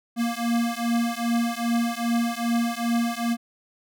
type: beating tone pair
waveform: square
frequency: 233.1 / 235.6 Hz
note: A#3 / A#3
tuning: 0 / +19 cents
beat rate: 2.5 Hz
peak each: -26 dBFS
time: 0.16-3.37 s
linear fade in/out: 50 ms
effects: none